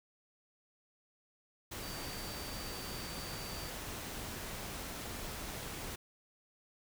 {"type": "tone in noise", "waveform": "sine", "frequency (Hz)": 4622, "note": "D8", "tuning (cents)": -28, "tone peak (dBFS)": -49, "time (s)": [1.82, 3.7], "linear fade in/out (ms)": 10, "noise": "pink", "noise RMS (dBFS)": -43, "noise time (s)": [1.71, 5.96], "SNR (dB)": -9, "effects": []}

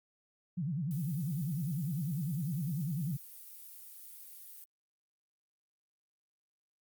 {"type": "tone with vibrato", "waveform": "sine", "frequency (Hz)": 155.56, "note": "D#3", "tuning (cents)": 0, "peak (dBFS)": -32, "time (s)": [0.57, 3.17], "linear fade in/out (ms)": 10, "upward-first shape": "sine", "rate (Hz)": 10, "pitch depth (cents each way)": 290}
{"type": "noise", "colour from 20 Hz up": "violet", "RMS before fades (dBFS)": -50, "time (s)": [0.91, 4.64], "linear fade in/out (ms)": 0}
{"effects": ["Opus 48 kbps"]}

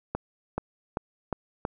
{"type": "accelerating click train", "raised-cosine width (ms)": 1, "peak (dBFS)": -14, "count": 5, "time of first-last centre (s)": [0.15, 1.651], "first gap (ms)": 430, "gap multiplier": 0.91, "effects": []}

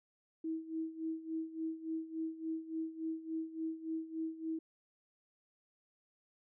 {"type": "tone with tremolo", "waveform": "sine", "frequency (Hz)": 322, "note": "E4", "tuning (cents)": -41, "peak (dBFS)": -34, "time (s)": [0.44, 4.59], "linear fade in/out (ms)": 5, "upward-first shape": "sine", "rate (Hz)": 3.5, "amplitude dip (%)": 80, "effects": []}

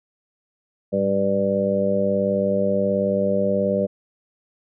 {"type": "harmonic tone with a mistuned harmonic", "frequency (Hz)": 98.6, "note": "G2", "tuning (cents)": 11, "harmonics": [1, 2, 3, 4, 5, 6], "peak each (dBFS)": [-34, -23, -34, -29, -23, -22], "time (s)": [0.92, 3.87], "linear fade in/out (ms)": 20, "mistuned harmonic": 1, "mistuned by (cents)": 91, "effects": []}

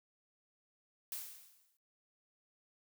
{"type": "noise with exponential decay", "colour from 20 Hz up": "blue", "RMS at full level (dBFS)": -40, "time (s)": [1.12, 1.77], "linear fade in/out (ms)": 1, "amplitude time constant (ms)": 140, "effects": ["noise-tail reverb RT60 0.4 s tail -26 dB re dry"]}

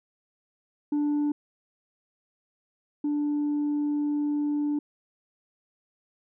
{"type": "tone pair in turn", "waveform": "sine", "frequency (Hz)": [293.7, 293.7], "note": ["D4", "D4"], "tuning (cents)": [0, 0], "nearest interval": "unison", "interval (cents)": 0, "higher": "neither", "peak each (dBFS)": [-20, -22], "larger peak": "first", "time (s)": [[0.92, 1.32], [3.04, 4.79]], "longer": "second", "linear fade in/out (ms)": 5, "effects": ["tanh soft clip ceiling -22 dBFS"]}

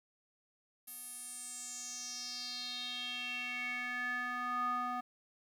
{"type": "tone with band-pass filter sweep", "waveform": "square", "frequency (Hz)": 246.9, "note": "B3", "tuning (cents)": 0, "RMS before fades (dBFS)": -40, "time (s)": [0.87, 5.01], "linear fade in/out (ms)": 10, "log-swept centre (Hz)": [12000, 1000], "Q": 5.4, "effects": ["11-bit"]}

